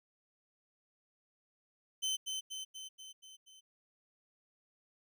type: tone with echo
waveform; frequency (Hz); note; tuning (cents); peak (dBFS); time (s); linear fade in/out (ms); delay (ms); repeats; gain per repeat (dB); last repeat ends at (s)
25% pulse; 3067; G7; -38; -29; 2.02-2.17; 20; 240; 6; -4; 3.61
effects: none